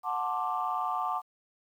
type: chord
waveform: sine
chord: D dominant seventh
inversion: first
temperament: just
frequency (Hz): 734.2 / 881 / 1057.2 / 1174.7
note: F#5 / A5 / C6 / D6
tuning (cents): -14 / +2 / +18 / 0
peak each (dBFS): -33 / -34 / -36 / -32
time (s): 0.03-1.22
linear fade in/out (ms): 50
effects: tanh soft clip ceiling -19 dBFS + 10-bit